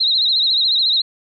sine tone with vibrato, 3951 Hz, B7, in tune, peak -13 dBFS, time 0-1.02 s, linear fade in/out 10 ms, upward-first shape triangle, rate 14 Hz, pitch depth 130 cents each way, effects none

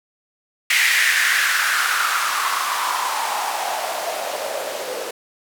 blue noise with band-pass filter sweep, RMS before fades -21 dBFS, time 0.7-5.11 s, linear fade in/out 5 ms, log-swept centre 2100 to 480 Hz, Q 4.5, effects none

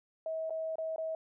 sine tone with dropouts, 642 Hz, E5, 46 cents flat, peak -33 dBFS, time 0.26-1.15 s, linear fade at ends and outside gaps 2 ms, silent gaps 0.497-0.505 / 0.756-0.783 / 0.961-0.981 s, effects none

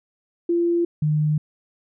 sine tone pair in turn, 342.8 / 151.82 Hz, F4 / D#3, -32 / -42 cents, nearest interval octave + major second, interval 1410 cents, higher first, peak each -17 dBFS, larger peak neither, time 0.49-0.85 / 1.02-1.38 s, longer neither, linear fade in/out 5 ms, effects none

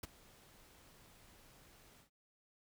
pink noise with ADSR envelope, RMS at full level -42 dBFS, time 0.03-2.1 s, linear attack 5 ms, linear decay 20 ms, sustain -21 dB, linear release 110 ms, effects none

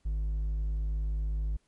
sine tone with hard clipping, 52.4 Hz, G#1, 16 cents sharp, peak -29 dBFS, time 0.05-1.57 s, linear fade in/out 10 ms, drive 3 dB, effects pink hiss -73 dBFS RMS until 1.67 s + MP3 48 kbps

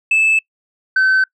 sine tone pair in turn, 2622 / 1532.3 Hz, E7 / G6, -10 / -40 cents, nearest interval major sixth, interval 930 cents, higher first, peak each -8 dBFS, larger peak neither, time 0.11-0.39 / 0.96-1.24 s, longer neither, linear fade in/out 5 ms, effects noise-tail reverb RT60 0.1 s tail -25 dB re dry + tanh soft clip ceiling -9 dBFS

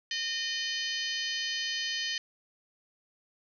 harmonic tone, 612 Hz, D#5, 29 cents flat, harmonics 3 / 4 / 5 / 6 / 7 / 8 / 9 / 10, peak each -36 / -43 / -35 / -45 / -38 / -39 / -52 / -42 dBFS, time 0.11-2.18 s, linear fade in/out 2 ms, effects none

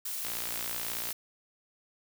blue noise, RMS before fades -36 dBFS, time 0.05-1.13 s, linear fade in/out 5 ms
click train, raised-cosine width 0.2 ms, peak -20 dBFS, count 51, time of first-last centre 0.25-1.106 s, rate 58.4 Hz
effects none

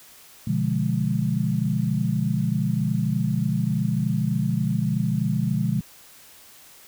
sine chord, B diminished seventh, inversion none, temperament equal, 123.47 / 146.83 / 174.61 / 207.7 Hz, B2 / D3 / F3 / Ab3, 0 / 0 / 0 / 0 cents, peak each -26 dBFS, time 0.47-5.81 s, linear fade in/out 5 ms, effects white hiss -49 dBFS RMS until 6.87 s

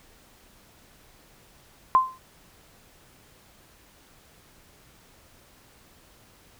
sine tone with exponential decay, 1039 Hz, C6, 12 cents flat, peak -11 dBFS, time 1.95-2.18 s, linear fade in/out 0 ms, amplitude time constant 49 ms, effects pink hiss -56 dBFS RMS until 6.59 s

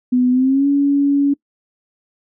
sine tone with pitch glide, 250 to 282.2 Hz, B3 to C#4, +21 to +31 cents, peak -11 dBFS, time 0.12-1.34 s, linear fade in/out 10 ms, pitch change +210 cents, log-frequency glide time 0.31-0.67 s, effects noise-tail reverb RT60 0.1 s tail -23 dB re dry

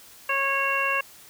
harmonic tone, 549 Hz, C#5, 17 cents flat, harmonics 1 / 2 / 3 / 4 / 5, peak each -32 / -27 / -28 / -32 / -26 dBFS, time 0.29-1.01 s, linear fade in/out 5 ms, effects white hiss -49 dBFS RMS until 1.29 s

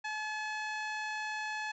harmonic tone with a mistuned harmonic, 857 Hz, A5, 46 cents flat, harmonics 1 / 2 / 3 / 4 / 5 / 6 / 7 / 8 / 9, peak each -39 / -38 / -43 / -52 / -49 / -60 / -55 / -60 / -63 dBFS, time 0.04-1.72 s, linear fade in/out 10 ms, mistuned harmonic 9, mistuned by -20 cents, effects none

